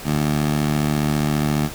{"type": "tone with high-pass filter", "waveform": "15% pulse", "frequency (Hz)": 74.7, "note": "D2", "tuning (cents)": 30, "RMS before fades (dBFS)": -20, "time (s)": [0.04, 1.7], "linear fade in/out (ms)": 50, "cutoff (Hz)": 150, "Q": 1.4, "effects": ["pink hiss -35 dBFS RMS until 1.74 s"]}